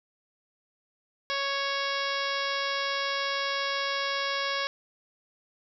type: harmonic tone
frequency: 554.4 Hz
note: C#5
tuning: in tune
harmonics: 1 / 2 / 3 / 4 / 5 / 6 / 7 / 8 / 9 / 10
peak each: -35 / -33 / -34 / -36 / -40 / -37 / -39 / -42 / -39 / -40 dBFS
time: 1.3-4.67 s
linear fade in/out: 0 ms
effects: none